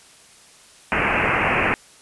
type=low-pass noise; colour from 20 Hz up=white; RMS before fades=-20 dBFS; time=0.92-1.74 s; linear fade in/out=0 ms; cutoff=2700 Hz; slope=96 dB/octave; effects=white hiss -49 dBFS RMS until 2.01 s + resampled to 24000 Hz